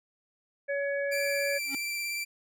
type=harmonic tone; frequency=563 Hz; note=C#5; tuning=27 cents sharp; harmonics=1 / 3 / 4; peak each=-29 / -34 / -40 dBFS; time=0.68-1.59 s; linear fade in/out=20 ms
type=tone with vibrato; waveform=sawtooth; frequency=2349 Hz; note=D7; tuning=in tune; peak=-28 dBFS; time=1.11-2.25 s; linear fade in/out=20 ms; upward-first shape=sine; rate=17 Hz; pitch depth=17 cents each way
type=tone with exponential growth; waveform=square; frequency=275 Hz; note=C#4; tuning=14 cents flat; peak=-33 dBFS; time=1.63-1.75 s; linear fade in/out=2 ms; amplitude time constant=25 ms
effects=none